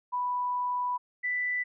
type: tone pair in turn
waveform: sine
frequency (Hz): 987.8 / 1983.6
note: B5 / B6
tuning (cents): 0 / +7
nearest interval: octave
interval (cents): 1207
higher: second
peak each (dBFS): -27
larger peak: neither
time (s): 0.12-0.98 / 1.23-1.64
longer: first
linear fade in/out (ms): 20
effects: none